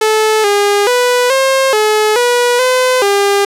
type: tone with pitch steps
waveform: sawtooth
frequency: 434.3 / 407.3 / 493.2 / 534 / 427.7 / 486.3 / 509 / 401.6 Hz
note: A4 / G#4 / B4 / C5 / A4 / B4 / C5 / G4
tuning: -23 / -34 / -2 / +35 / -49 / -27 / -48 / +42 cents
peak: -5 dBFS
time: 0.01-3.45 s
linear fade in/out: 5 ms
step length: 430 ms
effects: low-pass 12000 Hz 12 dB/octave